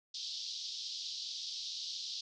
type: band-pass noise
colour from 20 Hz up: white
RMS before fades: -42 dBFS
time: 0.14-2.21 s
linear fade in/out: 5 ms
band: 3400 to 5400 Hz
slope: 48 dB/octave
effects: none